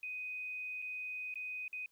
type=tone with dropouts; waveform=sine; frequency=2500 Hz; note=D#7; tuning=8 cents sharp; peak=-39 dBFS; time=0.03-1.86 s; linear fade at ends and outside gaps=2 ms; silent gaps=0.819-0.823 / 1.341-1.356 / 1.68-1.729 s; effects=white hiss -75 dBFS RMS until 1.91 s